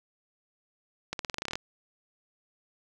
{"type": "accelerating click train", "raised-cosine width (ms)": 0.2, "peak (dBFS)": -15, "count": 12, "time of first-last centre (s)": [1.13, 1.555], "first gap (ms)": 62, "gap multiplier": 0.9, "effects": []}